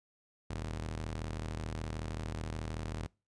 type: ring-modulated tone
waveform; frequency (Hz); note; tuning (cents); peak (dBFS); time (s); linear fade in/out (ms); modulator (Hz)
sawtooth; 78.7; D#2; +20; -30; 0.5-3.07; 5; 22.6
effects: noise-tail reverb RT60 0.3 s tail -25 dB re dry + resampled to 22050 Hz